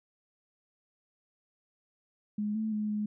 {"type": "tone with pitch steps", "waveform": "sine", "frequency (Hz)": [209.3, 218.8, 211.9, 210.3], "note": ["G#3", "A3", "G#3", "G#3"], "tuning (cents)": [14, -9, 35, 22], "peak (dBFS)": -29, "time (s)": [2.38, 3.06], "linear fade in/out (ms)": 5, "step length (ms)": 170, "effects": []}